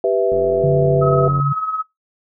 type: chord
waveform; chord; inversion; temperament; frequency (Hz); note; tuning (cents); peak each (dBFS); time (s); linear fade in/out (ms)
sine; E minor; first; equal; 392 / 493.9 / 659.3; G4 / B4 / E5; 0 / 0 / 0; -18; 0.04-1.28; 2
type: click train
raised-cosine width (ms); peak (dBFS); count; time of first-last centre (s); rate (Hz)
2; -17; 97; 0.32-1.4; 88.9
type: tone with pitch glide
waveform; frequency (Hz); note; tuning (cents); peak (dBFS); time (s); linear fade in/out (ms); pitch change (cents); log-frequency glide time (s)
sine; 143.5 to 140.55; D3 to C#3; -40 to +24; -15; 0.63-1.53; 10; -36; 0.87-1.14
type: tone with tremolo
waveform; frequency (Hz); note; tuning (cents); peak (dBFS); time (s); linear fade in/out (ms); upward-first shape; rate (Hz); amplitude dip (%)
sine; 1278; D#6; +46; -16; 1.01-1.83; 20; triangle; 18; 65
effects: noise-tail reverb RT60 0.2 s tail -25 dB re dry